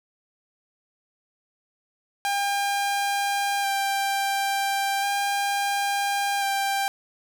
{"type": "tone with vibrato", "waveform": "sawtooth", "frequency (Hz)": 796, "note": "G5", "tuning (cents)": 26, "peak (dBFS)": -19, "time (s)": [2.25, 6.88], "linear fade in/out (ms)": 0, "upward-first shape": "square", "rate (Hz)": 0.36, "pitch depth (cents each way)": 13, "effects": []}